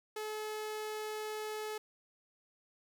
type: tone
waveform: sawtooth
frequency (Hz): 429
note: A4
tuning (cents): -44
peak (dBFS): -34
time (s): 0.16-1.78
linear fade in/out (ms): 5
effects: none